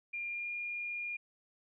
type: tone with pitch glide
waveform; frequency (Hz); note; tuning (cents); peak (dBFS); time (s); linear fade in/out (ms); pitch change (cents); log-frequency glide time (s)
sine; 2400 to 2418; D7 to D7; +37 to +50; -36; 0.13-1.17; 10; +13; 0.3-0.51
effects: none